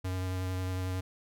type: tone with vibrato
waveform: square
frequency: 92.5 Hz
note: F#2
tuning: in tune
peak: -32 dBFS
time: 0.04-1.01 s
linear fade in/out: 10 ms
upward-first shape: sine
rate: 11 Hz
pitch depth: 13 cents each way
effects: none